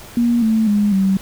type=tone with pitch steps; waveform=sine; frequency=237.1 / 221.2 / 206.4 / 192.59 Hz; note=A#3 / A3 / G#3 / G3; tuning=+30 / +9 / -10 / -30 cents; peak=-12 dBFS; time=0.17-1.17 s; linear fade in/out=2 ms; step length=250 ms; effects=pink hiss -38 dBFS RMS until 1.21 s